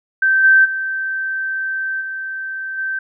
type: tone with level steps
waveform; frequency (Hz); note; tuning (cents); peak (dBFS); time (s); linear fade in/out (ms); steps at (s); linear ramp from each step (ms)
sine; 1554; G6; -16; -11 / -7 / -19 / -23 / -19; 0.22-2.99; 5; 0.43 / 0.64 / 2 / 2.77; 20
effects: none